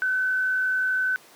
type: tone with frequency modulation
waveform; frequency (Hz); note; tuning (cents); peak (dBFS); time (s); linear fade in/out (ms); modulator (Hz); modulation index
sine; 1516; F#6; +42; -21; 0.02-1.16; 0; 51.7; 0.33
effects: pink hiss -51 dBFS RMS until 1.35 s + high-pass 300 Hz 12 dB/octave